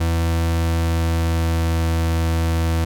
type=tone with pitch glide; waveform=40% pulse; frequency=83 to 82.24 Hz; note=E2 to E2; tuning=+12 to -4 cents; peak=-16 dBFS; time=0-2.85 s; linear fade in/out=10 ms; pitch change=-16 cents; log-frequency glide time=0.48-1.94 s; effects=none